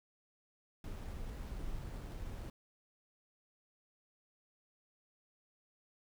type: noise with sample-and-hold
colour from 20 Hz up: brown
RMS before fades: -43 dBFS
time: 0.84-2.5 s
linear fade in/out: 2 ms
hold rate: 8820 Hz
effects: none